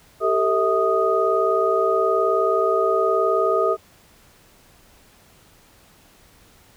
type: tone cluster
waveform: sine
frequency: 390.8 / 449.8 / 644 / 1242 Hz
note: G4 / A4 / E5 / D#6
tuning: -5 / +38 / -41 / -3 cents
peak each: -22 dBFS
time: 0.2-3.77 s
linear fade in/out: 50 ms
effects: pink hiss -53 dBFS RMS until 6.76 s